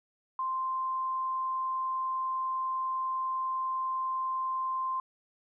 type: tone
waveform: sine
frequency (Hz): 1045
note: C6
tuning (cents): -2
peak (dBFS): -29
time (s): 0.39-5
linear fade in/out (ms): 2
effects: none